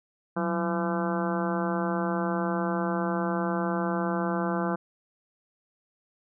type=harmonic tone with a mistuned harmonic; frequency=169.7 Hz; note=F3; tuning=49 cents flat; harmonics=1 / 2 / 3 / 4 / 5 / 6 / 7 / 8 / 9; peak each=-29 / -32 / -34 / -35 / -36 / -37 / -37 / -38 / -39 dBFS; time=0.36-4.76 s; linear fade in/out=10 ms; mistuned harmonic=1; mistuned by=+140 cents; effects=none